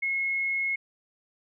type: tone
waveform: sine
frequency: 2170 Hz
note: C#7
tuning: 37 cents flat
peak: -25 dBFS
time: 0.02-0.76 s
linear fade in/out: 10 ms
effects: none